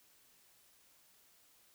silence, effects white hiss -67 dBFS RMS until 1.74 s

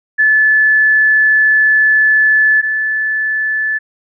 sine tone pair in turn, 1733 / 1739.4 Hz, A6 / A6, -27 / -20 cents, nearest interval unison, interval 7 cents, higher second, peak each -7 / -13 dBFS, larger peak first, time 0.18-2.62 / 2.62-3.79 s, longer first, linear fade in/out 20 ms, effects none

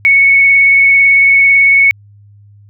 sine tone with vibrato, 2215 Hz, C#7, 2 cents flat, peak -4 dBFS, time 0.05-1.91 s, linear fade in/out 0 ms, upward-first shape sine, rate 18 Hz, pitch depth 12 cents each way, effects added 102 Hz sine -38 dBFS peak until 2.69 s

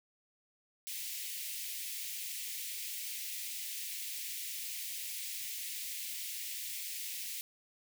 white high-pass noise, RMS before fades -41 dBFS, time 0.87-7.41 s, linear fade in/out 0 ms, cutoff 2000 Hz, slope 48 dB/octave, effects none

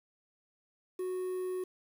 triangle tone with quantisation, 368.2 Hz, F#4, 8 cents flat, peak -31 dBFS, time 0.99-1.64 s, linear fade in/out 5 ms, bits 9, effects none

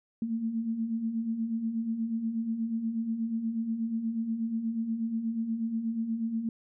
sine beating tone pair, 220 / 228.3 Hz, A3 / A#3, 0 / -36 cents, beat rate 8.3 Hz, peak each -37 / -29 dBFS, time 0.22-6.49 s, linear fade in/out 2 ms, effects none

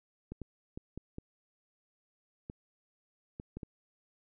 clicks, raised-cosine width 3 ms, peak -28 dBFS, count 9, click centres 0.32 / 0.417 / 0.775 / 0.976 / 1.184 / 2.499 / 3.399 / 3.57 / 3.632 s, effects none

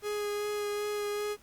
45% pulse tone with vibrato, 414.8 Hz, G#4, 2 cents flat, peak -31 dBFS, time 0.02-1.37 s, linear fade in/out 50 ms, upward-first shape sine, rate 2.6 Hz, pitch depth 11 cents each way, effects pink hiss -60 dBFS RMS until 1.42 s + Opus 48 kbps

